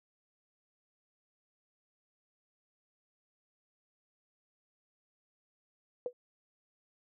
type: tone with exponential decay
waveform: sine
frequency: 493.9 Hz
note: B4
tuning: in tune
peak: -28 dBFS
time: 6.06-6.13 s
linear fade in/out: 1 ms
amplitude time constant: 15 ms
effects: none